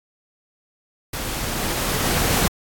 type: noise with level ramp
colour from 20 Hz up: pink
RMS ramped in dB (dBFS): -28 to -19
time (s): 1.13-2.48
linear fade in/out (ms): 5
effects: AAC 64 kbps